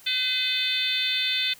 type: harmonic tone with a mistuned harmonic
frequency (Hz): 509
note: C5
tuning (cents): -48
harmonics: 3 / 4 / 5 / 6 / 7 / 8 / 9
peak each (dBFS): -36 / -33 / -30 / -33 / -25 / -34 / -36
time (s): 0.06-1.54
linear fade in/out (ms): 10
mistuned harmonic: 9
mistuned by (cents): -49
effects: white hiss -51 dBFS RMS until 1.59 s